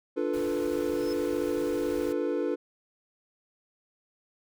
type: chord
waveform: triangle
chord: B half-diminished seventh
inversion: first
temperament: equal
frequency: 293.7 / 349.2 / 440 / 493.9 Hz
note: D4 / F4 / A4 / B4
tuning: 0 / 0 / 0 / 0 cents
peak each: -30 dBFS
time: 0.16-2.56 s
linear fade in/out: 20 ms
type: noise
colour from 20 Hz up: pink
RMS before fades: -45 dBFS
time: 0.33-2.13 s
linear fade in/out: 10 ms
type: tone with exponential growth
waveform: sine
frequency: 5200 Hz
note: E8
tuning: 24 cents flat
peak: -39 dBFS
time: 0.82-1.13 s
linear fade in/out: 1 ms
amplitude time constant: 66 ms
effects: none